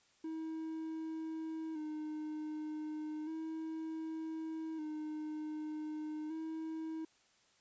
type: tone with vibrato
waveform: triangle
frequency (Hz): 313.2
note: D#4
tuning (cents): +11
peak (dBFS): -37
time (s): 0.24-7.05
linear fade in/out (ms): 5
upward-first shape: square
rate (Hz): 0.33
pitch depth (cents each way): 36
effects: white hiss -70 dBFS RMS until 7.6 s + resampled to 16000 Hz